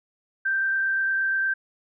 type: tone with frequency modulation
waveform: sine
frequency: 1568 Hz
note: G6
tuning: in tune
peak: -21 dBFS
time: 0.45-1.54 s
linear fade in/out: 10 ms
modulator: 28.6 Hz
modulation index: 0.65
effects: none